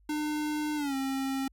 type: tone with pitch glide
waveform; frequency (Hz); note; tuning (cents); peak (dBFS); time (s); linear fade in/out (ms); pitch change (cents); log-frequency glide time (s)
square; 301.7 to 268.8; D4 to C4; +47 to +47; -30; 0.09-1.48; 5; -200; 0.76-0.95
effects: added 50 Hz sine -59 dBFS peak until 1.52 s